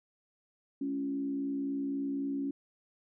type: tone with frequency modulation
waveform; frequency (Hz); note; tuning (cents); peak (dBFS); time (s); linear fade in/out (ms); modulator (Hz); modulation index
sine; 277.2; C#4; 0; -31; 0.81-2.51; 5; 63.8; 0.51
effects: none